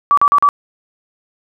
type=tone bursts; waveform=sine; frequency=1150 Hz; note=D6; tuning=37 cents flat; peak=-7 dBFS; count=4; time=0.11-0.489 s; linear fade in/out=0 ms; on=64 ms; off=41 ms; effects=none